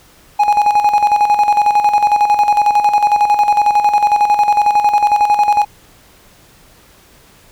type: tone with tremolo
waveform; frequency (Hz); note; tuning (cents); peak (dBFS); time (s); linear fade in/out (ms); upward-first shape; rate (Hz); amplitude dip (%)
triangle; 830.6; G#5; 0; -5; 0.39-5.65; 10; square; 11; 60
effects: pink hiss -46 dBFS RMS until 7.51 s